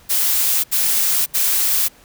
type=noise bursts; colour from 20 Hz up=blue; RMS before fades=-17 dBFS; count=3; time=0.09-1.886 s; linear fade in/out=20 ms; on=550 ms; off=73 ms; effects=pink hiss -49 dBFS RMS until 2.04 s